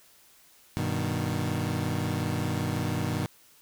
25% pulse chord, G augmented, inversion none, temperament equal, 98 / 123.47 / 155.56 Hz, G2 / B2 / D#3, 0 / 0 / 0 cents, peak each -28 dBFS, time 0.77-3.26 s, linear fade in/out 0 ms, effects white hiss -58 dBFS RMS until 3.61 s

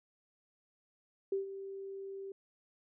sine tone with ADSR envelope, 390.4 Hz, G4, 7 cents flat, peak -29 dBFS, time 1.32-2.32 s, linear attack 4 ms, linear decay 130 ms, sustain -12 dB, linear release 3 ms, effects none

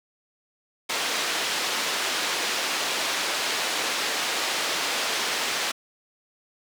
white band-pass noise, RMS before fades -27 dBFS, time 0.89-5.72 s, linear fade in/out 10 ms, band 330 to 4600 Hz, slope 12 dB/octave, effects none

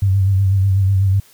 sine tone with vibrato, 96.8 Hz, G2, 21 cents flat, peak -11 dBFS, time 0.02-1.2 s, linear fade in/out 5 ms, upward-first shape sine, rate 8.1 Hz, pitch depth 47 cents each way, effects white hiss -49 dBFS RMS until 1.33 s

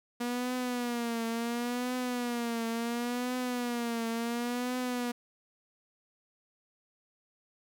sawtooth tone with vibrato, 239.8 Hz, A#3, 49 cents sharp, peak -27 dBFS, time 0.2-5.12 s, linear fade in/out 10 ms, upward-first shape triangle, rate 0.71 Hz, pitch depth 92 cents each way, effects none

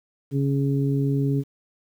harmonic tone, 138.8 Hz, C#3, 3 cents sharp, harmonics 1 / 2 / 3, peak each -21 / -25 / -30 dBFS, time 0.31-1.44 s, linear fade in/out 50 ms, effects 9-bit

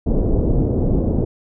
pink low-pass noise, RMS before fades -17 dBFS, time 0.06-1.25 s, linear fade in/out 10 ms, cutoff 500 Hz, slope 24 dB/octave, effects none

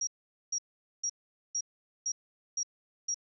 sine tone bursts, 5680 Hz, F8, 28 cents sharp, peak -29 dBFS, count 7, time 0.01-3.144 s, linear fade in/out 5 ms, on 62 ms, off 450 ms, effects none

